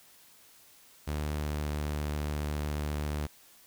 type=tone with pitch glide; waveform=sawtooth; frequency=74.9 to 74.34 Hz; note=D2 to D2; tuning=+35 to +22 cents; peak=-27 dBFS; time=1.07-3.27 s; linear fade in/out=10 ms; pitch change=-13 cents; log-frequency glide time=1.18-1.9 s; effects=white hiss -58 dBFS RMS until 3.66 s